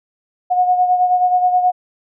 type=beating tone pair; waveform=sine; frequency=725 / 734.4 Hz; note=F#5 / F#5; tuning=-35 / -13 cents; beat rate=9.4 Hz; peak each=-12 / -20 dBFS; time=0.5-1.72 s; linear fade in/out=20 ms; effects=none